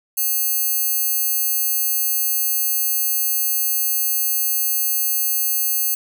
square tone with high-pass filter, 900 Hz, A5, 39 cents sharp, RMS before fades -20 dBFS, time 0.17-5.95 s, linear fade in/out 10 ms, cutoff 11000 Hz, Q 1.2, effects 8-bit

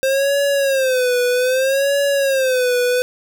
square tone with vibrato, 527 Hz, C5, 12 cents sharp, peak -15 dBFS, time 0.03-3.02 s, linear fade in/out 0 ms, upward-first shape sine, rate 0.63 Hz, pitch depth 120 cents each way, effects none

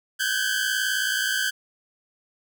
sawtooth tone cluster, 1509 / 1568 / 1670 Hz, F#6 / G6 / G#6, +34 / 0 / +9 cents, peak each -24 / -22 / -26 dBFS, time 0.19-1.51 s, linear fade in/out 20 ms, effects none

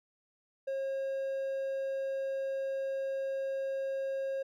triangle tone, 540 Hz, C#5, 45 cents flat, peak -30 dBFS, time 0.67-4.43 s, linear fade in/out 10 ms, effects none

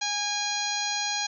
harmonic tone with a mistuned harmonic, 822 Hz, G#5, 18 cents flat, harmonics 1 / 2 / 3 / 4 / 5 / 6 / 7 / 8, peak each -33 / -36 / -36 / -36 / -32 / -38 / -38 / -33 dBFS, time 0.01-1.27 s, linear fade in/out 10 ms, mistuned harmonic 3, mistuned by -17 cents, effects none

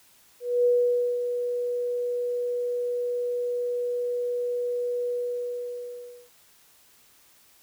sine tone with ADSR envelope, 487.2 Hz, B4, 24 cents flat, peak -17 dBFS, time 0.4-6.3 s, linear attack 250 ms, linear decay 530 ms, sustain -8 dB, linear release 1200 ms, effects white hiss -58 dBFS RMS until 7.62 s

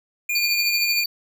square tone, 2421 Hz, D#7, 48 cents flat, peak -22 dBFS, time 0.29-1.04 s, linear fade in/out 5 ms
square tone with tremolo, 4578 Hz, D8, 45 cents flat, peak -19 dBFS, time 0.35-1.06 s, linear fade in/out 5 ms, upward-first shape triangle, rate 13 Hz, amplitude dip 75%
effects none

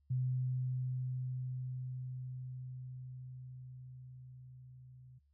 sine tone with level ramp, 127.6 Hz, C3, 43 cents flat, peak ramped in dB -31 to -54 dBFS, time 0.1-5.19 s, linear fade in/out 10 ms, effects noise-tail reverb RT60 0.2 s tail -23 dB re dry + added 71 Hz sine -69 dBFS peak until 5.33 s

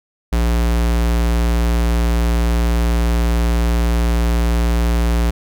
square tone, 58.27 Hz, A#1, in tune, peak -14 dBFS, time 0.32-5.31 s, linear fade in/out 10 ms, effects none

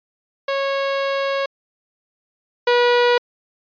sawtooth tone pair in turn, 550 / 484.9 Hz, C#5 / B4, -14 / -32 cents, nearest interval major second, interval 218 cents, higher first, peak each -15 / -9 dBFS, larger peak second, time 0.48-1.46 / 2.67-3.18 s, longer first, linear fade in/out 5 ms, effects resampled to 11025 Hz

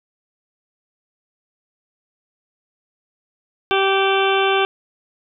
harmonic tone with a mistuned harmonic, 388.8 Hz, G4, 14 cents flat, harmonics 1 / 2 / 3 / 4 / 6 / 7 / 8 / 9, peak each -18 / -21 / -23 / -24 / -26 / -26 / -27 / -28 dBFS, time 3.71-4.65 s, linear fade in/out 0 ms, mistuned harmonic 8, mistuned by -15 cents, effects none

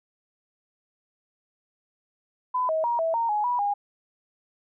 sine tone with pitch steps, 1005 / 636 / 947 / 654 / 924 / 839 / 976 / 814 Hz, B5 / D#5 / A#5 / E5 / A#5 / G#5 / B5 / G#5, +30 / +38 / +27 / -14 / -16 / +17 / -21 / -35 cents, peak -22 dBFS, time 2.54-3.74 s, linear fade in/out 10 ms, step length 150 ms, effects none

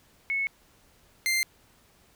sine / sawtooth tone pair in turn, 2200 / 2092 Hz, C#7 / C7, -14 / -1 cents, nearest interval minor second, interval 87 cents, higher first, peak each -25 / -20 dBFS, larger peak second, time 0.3-0.47 / 1.26-1.43 s, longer neither, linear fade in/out 0 ms, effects pink hiss -61 dBFS RMS until 2.15 s

